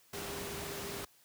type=tone in noise; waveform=sine; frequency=401 Hz; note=G4; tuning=39 cents sharp; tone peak=-45 dBFS; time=0.13-1.05 s; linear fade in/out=5 ms; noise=pink; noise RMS=-41 dBFS; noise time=0.13-1.05 s; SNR=-7 dB; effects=white hiss -65 dBFS RMS until 1.24 s + high-pass 80 Hz 12 dB/octave